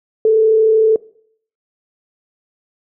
sine tone with frequency modulation, 440 Hz, A4, in tune, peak -8 dBFS, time 0.25-0.96 s, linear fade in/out 2 ms, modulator 33 Hz, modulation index 0.25, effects noise-tail reverb RT60 0.6 s tail -21 dB re dry

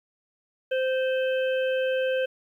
harmonic tone with a mistuned harmonic, 520 Hz, C5, 11 cents flat, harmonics 1 / 3 / 5 / 6, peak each -23 / -33 / -37 / -39 dBFS, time 0.71-2.26 s, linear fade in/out 10 ms, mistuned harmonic 6, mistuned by -15 cents, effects 10-bit

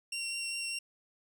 20% pulse tone with vibrato, 2746 Hz, F7, 30 cents flat, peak -29 dBFS, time 0.12-0.79 s, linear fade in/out 5 ms, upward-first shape sine, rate 5 Hz, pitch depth 10 cents each way, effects none

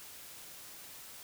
silence, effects white hiss -50 dBFS RMS until 1.23 s

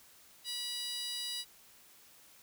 15% pulse tone with high-pass filter, 975 Hz, B5, 23 cents flat, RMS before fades -39 dBFS, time 0.44-1.45 s, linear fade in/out 50 ms, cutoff 4400 Hz, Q 2.4, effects white hiss -60 dBFS RMS until 2.42 s

